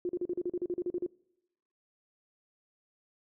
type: tone bursts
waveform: sine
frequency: 355.1 Hz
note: F4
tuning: 29 cents sharp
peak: -29 dBFS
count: 13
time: 0.05-1.064 s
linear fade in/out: 2 ms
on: 42 ms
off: 39 ms
effects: noise-tail reverb RT60 0.9 s tail -25 dB re dry